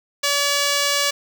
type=tone; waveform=5% pulse; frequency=571 Hz; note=D5; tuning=49 cents flat; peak=-6 dBFS; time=0.23-1.11 s; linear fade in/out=10 ms; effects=none